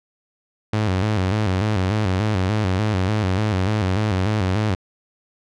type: tone with vibrato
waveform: sawtooth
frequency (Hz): 100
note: G2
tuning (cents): +35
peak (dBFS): -14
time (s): 0.73-4.75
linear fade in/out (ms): 5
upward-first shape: square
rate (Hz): 3.4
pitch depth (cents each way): 120
effects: low-pass 5000 Hz 12 dB/octave